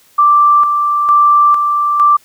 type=tone with tremolo; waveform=sine; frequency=1174.7 Hz; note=D6; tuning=in tune; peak=-5 dBFS; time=0.18-2.17 s; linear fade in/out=10 ms; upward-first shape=square; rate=1.1 Hz; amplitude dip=45%; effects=white hiss -49 dBFS RMS until 2.24 s